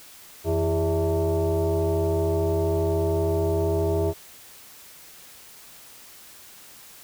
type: tone with frequency modulation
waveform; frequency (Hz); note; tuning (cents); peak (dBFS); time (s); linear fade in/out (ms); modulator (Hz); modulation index
sine; 160; D#3; +49; -20; 0.44-4.14; 50; 247; 2
effects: white hiss -47 dBFS RMS until 7.03 s